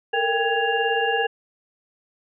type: tone cluster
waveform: sine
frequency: 447.7 / 465.4 / 795 / 1670 / 2793 Hz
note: A4 / A#4 / G5 / G#6 / F7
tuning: +30 / -3 / +24 / +9 / -1 cents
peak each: -28 / -25 / -24 / -25 / -28 dBFS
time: 0.13-1.27 s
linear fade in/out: 10 ms
effects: none